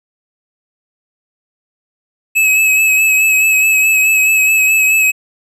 square tone with vibrato, 2576 Hz, E7, 41 cents flat, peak -9 dBFS, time 2.35-5.12 s, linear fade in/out 20 ms, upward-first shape sine, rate 4.7 Hz, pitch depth 27 cents each way, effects resampled to 32000 Hz

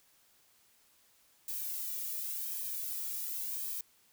violet noise with flanger, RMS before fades -38 dBFS, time 1.48-3.81 s, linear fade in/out 2 ms, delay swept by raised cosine 1.4 to 1.94 ms, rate 0.91 Hz, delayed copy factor -0.7, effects white hiss -67 dBFS RMS until 4.12 s

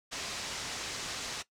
white low-pass noise, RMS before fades -39 dBFS, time 0.11-1.43 s, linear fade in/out 20 ms, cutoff 6900 Hz, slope 24 dB/octave, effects noise-tail reverb RT60 0.1 s tail -17 dB re dry

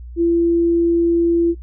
sine tone, 338.7 Hz, E4, 47 cents sharp, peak -12 dBFS, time 0.16-1.55 s, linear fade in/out 50 ms, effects noise-tail reverb RT60 0.1 s tail -19 dB re dry + added 60 Hz sine -31 dBFS peak until 1.62 s

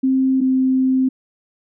sine tone pair in turn, 263.4 / 260.8 Hz, C4 / C4, +12 / -5 cents, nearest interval unison, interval 17 cents, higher first, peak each -13 dBFS, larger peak neither, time 0.03-0.41 / 0.41-1.09 s, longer second, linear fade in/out 10 ms, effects none

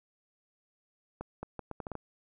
accelerating click train, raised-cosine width 1 ms, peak -24 dBFS, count 8, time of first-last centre 1.21-1.953 s, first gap 220 ms, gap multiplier 0.74, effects none

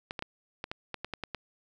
clicks, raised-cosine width 0.3 ms, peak -19 dBFS, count 10, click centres 0.109 / 0.192 / 0.224 / 0.641 / 0.715 / 0.943 / 1.046 / 1.137 / 1.237 / 1.347 s, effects none

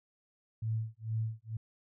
sine tone with tremolo, 111.2 Hz, A2, 19 cents sharp, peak -29 dBFS, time 0.62-1.57 s, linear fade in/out 5 ms, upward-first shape sine, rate 2.2 Hz, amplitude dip 100%, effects none

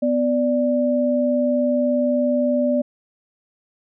sine tone pair together, 249.4 / 587.3 Hz, B3 / D5, +17 / 0 cents, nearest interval octave + minor third, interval 1483 cents, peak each -19 dBFS, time 0.02-2.82 s, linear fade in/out 10 ms, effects none

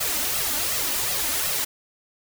white noise with flanger, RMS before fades -25 dBFS, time 0-1.65 s, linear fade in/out 10 ms, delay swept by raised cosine 1.5 to 3.4 ms, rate 2.7 Hz, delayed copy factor +0.7, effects none

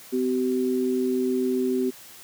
sine tone pair together, 254.6 / 381.4 Hz, C4 / G4, -47 / -47 cents, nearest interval perfect fifth, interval 700 cents, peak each -24 dBFS, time 0.12-1.91 s, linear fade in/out 20 ms, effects white hiss -46 dBFS RMS until 2.23 s + high-pass 80 Hz 12 dB/octave

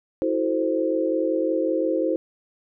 sine chord, F# half-diminished seventh, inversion third, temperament equal with one note detuned, 324.5 / 370 / 440 / 523.3 Hz, E4 / F#4 / A4 / C5, -27 / 0 / 0 / 0 cents, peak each -24 / -28 / -29 / -24 dBFS, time 0.22-2.16 s, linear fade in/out 0 ms, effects none

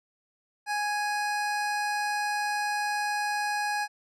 25% pulse tone, 830.6 Hz, G#5, in tune, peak -23 dBFS, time 0.66-3.88 s, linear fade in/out 50 ms, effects low-pass 9000 Hz 12 dB/octave

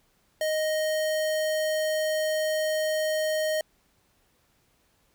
square tone, 622.3 Hz, D#5, in tune, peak -25 dBFS, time 0.41-3.61 s, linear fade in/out 2 ms, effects pink hiss -67 dBFS RMS until 5.14 s

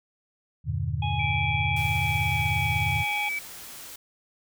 sine chord, E half-diminished seventh, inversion none, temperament just, 82.41 / 98.89 / 118.67 / 148.33 Hz, E2 / G2 / Bb2 / D3, 0 / +16 / +31 / +18 cents, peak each -31 dBFS, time 0.64-3.05 s, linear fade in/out 50 ms
harmonic tone, 830.6 Hz, G#5, in tune, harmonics 1 / 3 / 4, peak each -30 / -35 / -36 dBFS, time 1.02-3.29 s, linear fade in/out 5 ms
sine tone with pitch glide, 2336 to 2297 Hz, D7 to D7, -10 to -39 cents, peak -27 dBFS, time 1.19-3.39 s, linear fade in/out 5 ms, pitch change -29 cents, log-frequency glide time 1.74-2.5 s
white noise, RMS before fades -42 dBFS, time 1.76-3.96 s, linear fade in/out 5 ms
effects none

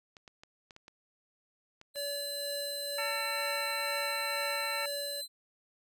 clicks, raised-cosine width 0.2 ms, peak -33 dBFS, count 8, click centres 0.168 / 0.278 / 0.435 / 0.708 / 0.764 / 0.881 / 1.814 / 1.959 s
sawtooth tone, 4060 Hz, B7, 47 cents sharp, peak -34 dBFS, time 1.94-5.28 s, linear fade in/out 50 ms
square tone with tremolo, 571 Hz, D5, 49 cents flat, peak -37 dBFS, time 1.95-5.22 s, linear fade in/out 20 ms, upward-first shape sine, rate 2.1 Hz, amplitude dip 40%
harmonic tone, 448.8 Hz, A4, 34 cents sharp, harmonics 2 / 3 / 4 / 5 / 6, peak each -40 / -40 / -40 / -40 / -40 dBFS, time 2.98-4.86 s, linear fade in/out 5 ms
effects none

